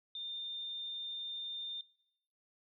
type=tone; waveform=sine; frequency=3612 Hz; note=A7; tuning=45 cents sharp; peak=-40 dBFS; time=0.15-1.81 s; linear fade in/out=2 ms; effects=noise-tail reverb RT60 0.7 s tail -19 dB re dry